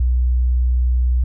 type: tone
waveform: sine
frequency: 61.8 Hz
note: B1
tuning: 2 cents sharp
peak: -13 dBFS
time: 0-1.24 s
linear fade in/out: 5 ms
effects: none